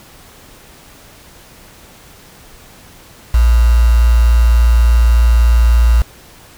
sine tone with quantisation, 58.27 Hz, A#1, in tune, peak -6 dBFS, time 3.34-6.02 s, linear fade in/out 5 ms, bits 4, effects pink hiss -41 dBFS RMS until 6.57 s

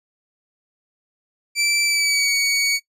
20% pulse tone with pitch glide, 2332 to 2245 Hz, D7 to C#7, -13 to +21 cents, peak -12 dBFS, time 1.55-2.8 s, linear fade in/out 50 ms, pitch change -66 cents, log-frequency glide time 1.84-2.33 s, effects noise-tail reverb RT60 0.1 s tail -20 dB re dry + resampled to 32000 Hz

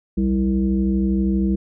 sine tone with frequency modulation, 194.7 Hz, G3, 12 cents flat, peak -16 dBFS, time 0.17-1.56 s, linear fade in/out 10 ms, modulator 134 Hz, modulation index 0.95, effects none

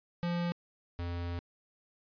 square tone pair in turn, 173.2 / 86.6 Hz, F3 / F2, -14 / -14 cents, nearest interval octave, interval 1200 cents, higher first, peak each -31 / -35 dBFS, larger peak first, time 0.23-0.52 / 0.99-1.39 s, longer second, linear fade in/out 0 ms, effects resampled to 11025 Hz

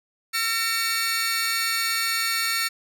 sawtooth tone cluster, 1352 / 1830 / 2259 / 4402 Hz, E6 / A#6 / C#7 / C#8, +43 / -32 / +32 / -13 cents, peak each -25 dBFS, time 0.33-2.69 s, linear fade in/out 20 ms, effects none

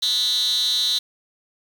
10% pulse tone with high-pass filter, 246.9 Hz, B3, in tune, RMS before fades -21 dBFS, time 0.02-0.99 s, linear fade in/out 10 ms, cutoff 3900 Hz, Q 9.9, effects 7-bit

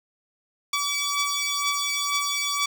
10% pulse beating tone pair, 1145 / 1147.1 Hz, D6 / D6, -44 / -41 cents, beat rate 2.1 Hz, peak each -17 / -20 dBFS, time 0.73-2.66 s, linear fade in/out 5 ms, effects none

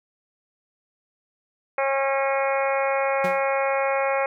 harmonic tone, 272.3 Hz, C#4, 31 cents flat, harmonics 2 / 3 / 4 / 5 / 6 / 7 / 8 / 9, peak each -23 / -27 / -30 / -32 / -35 / -34 / -31 / -34 dBFS, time 1.78-4.26 s, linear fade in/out 2 ms
sawtooth tone with exponential decay, 182.9 Hz, F#3, 20 cents flat, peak -22 dBFS, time 3.24-3.45 s, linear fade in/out 5 ms, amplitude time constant 44 ms
effects none

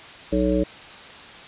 harmonic tone, 62.1 Hz, B1, 10 cents sharp, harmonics 1 / 3 / 5 / 7 / 9, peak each -26 / -25 / -22 / -26 / -24 dBFS, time 0.32-0.64 s, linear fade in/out 10 ms, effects white hiss -41 dBFS RMS until 1.47 s + resampled to 8000 Hz

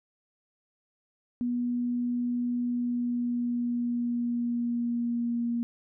sine tone with pitch glide, 243 to 236.2 Hz, B3 to A#3, -28 to +23 cents, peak -26 dBFS, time 1.41-5.63 s, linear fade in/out 0 ms, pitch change -49 cents, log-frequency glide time 2.66-5.43 s, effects none

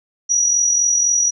sine tone with amplitude modulation, 5810 Hz, F#8, 32 cents flat, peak -11 dBFS, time 0.29-1.31 s, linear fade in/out 20 ms, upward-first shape sine, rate 43.9 Hz, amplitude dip 45%, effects none

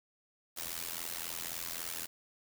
white noise with amplitude modulation, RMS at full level -36 dBFS, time 0.56-2.07 s, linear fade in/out 20 ms, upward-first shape sine, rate 83.7 Hz, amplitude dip 95%, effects none

